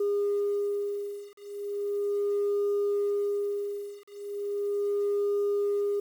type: beating tone pair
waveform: sine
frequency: 406.7 / 407.07 Hz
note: G#4 / G#4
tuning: -36 / -35 cents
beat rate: 0.37 Hz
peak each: -28 dBFS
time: 0-6 s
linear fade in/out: 5 ms
effects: tanh soft clip ceiling -22 dBFS + 9-bit